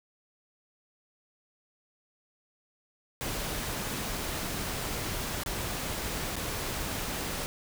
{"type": "noise with dropouts", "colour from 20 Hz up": "pink", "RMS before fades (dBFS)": -34, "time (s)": [3.21, 7.46], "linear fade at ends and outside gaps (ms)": 0, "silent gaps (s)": [[5.435, 5.461], [6.357, 6.365]], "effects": []}